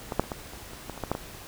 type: clicks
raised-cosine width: 1 ms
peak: -16 / -7 / -27 / -17 / -29 / -29 / -21 / -25 / -16 / -11 / -17 dBFS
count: 11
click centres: 0.122 / 0.196 / 0.239 / 0.318 / 0.535 / 0.734 / 0.897 / 0.977 / 1.037 / 1.116 / 1.151 s
effects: pink hiss -44 dBFS RMS until 1.47 s